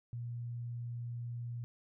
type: tone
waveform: sine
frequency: 119.3 Hz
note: A#2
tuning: 41 cents sharp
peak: -38 dBFS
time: 0.13-1.64 s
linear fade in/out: 0 ms
effects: none